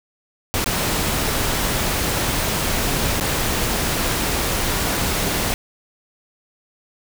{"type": "noise with dropouts", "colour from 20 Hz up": "pink", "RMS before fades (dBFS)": -21, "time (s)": [0.54, 5.54], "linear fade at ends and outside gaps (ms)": 0, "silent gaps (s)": [[0.643, 0.66], [3.199, 3.209]], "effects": []}